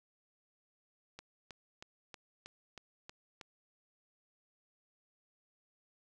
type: click train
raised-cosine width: 0.2 ms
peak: -30 dBFS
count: 8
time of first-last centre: 1.19-3.412 s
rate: 3.15 Hz
effects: none